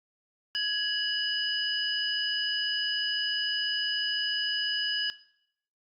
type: tone cluster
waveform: sine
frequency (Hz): 1670 / 2939 / 4987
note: G#6 / F#7 / D#8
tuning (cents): +9 / -12 / +3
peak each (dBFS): -33 / -31 / -31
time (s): 0.55-5.1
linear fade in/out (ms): 0
effects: noise-tail reverb RT60 0.7 s tail -17 dB re dry + Opus 48 kbps